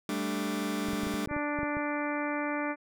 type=chord; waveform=sawtooth; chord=G suspended second; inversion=none; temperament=just; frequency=196 / 220.5 / 294 Hz; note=G3 / A3 / D4; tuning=0 / +4 / +2 cents; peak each=-31 / -31 / -29 dBFS; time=0.09-1.26 s; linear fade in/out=2 ms
type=clicks; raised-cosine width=3 ms; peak=-25 dBFS; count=11; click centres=0.886 / 0.933 / 1.034 / 1.069 / 1.14 / 1.275 / 1.313 / 1.365 / 1.589 / 1.632 / 1.769 s
type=harmonic tone; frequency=293.7 Hz; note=D4; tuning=in tune; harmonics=1 / 2 / 3 / 4 / 5 / 6 / 7 / 8; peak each=-33 / -36 / -38 / -39 / -40 / -41 / -41 / -42 dBFS; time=1.28-2.76 s; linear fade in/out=50 ms
effects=none